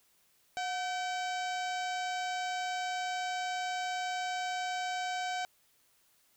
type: harmonic tone with a mistuned harmonic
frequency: 767 Hz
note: G5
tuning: 38 cents flat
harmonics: 1 / 2 / 3 / 4 / 5 / 6 / 7 / 8 / 9 / 10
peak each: -34 / -40 / -44 / -46 / -48 / -50 / -51 / -52 / -53 / -54 dBFS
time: 0.57-5.45 s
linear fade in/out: 0 ms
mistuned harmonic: 1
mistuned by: -89 cents
effects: white hiss -69 dBFS RMS until 6.36 s